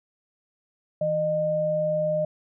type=tone pair together; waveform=sine; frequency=161.8 / 610.9 Hz; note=E3 / D#5; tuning=-32 / -32 cents; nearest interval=octave + major seventh; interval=2300 cents; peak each=-31 / -22 dBFS; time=1.01-2.25 s; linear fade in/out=5 ms; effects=none